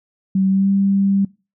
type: tone with pitch glide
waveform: sine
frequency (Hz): 191.5 to 196.77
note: G3 to G3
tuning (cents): -40 to +7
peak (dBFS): -13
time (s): 0.35-1.25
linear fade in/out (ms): 5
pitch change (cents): +47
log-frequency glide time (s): 0.49-0.69
effects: noise-tail reverb RT60 0.3 s tail -23 dB re dry